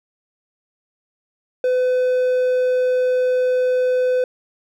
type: tone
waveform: triangle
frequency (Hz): 505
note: B4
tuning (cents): +39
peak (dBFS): -13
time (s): 1.64-4.24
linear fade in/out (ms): 2
effects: none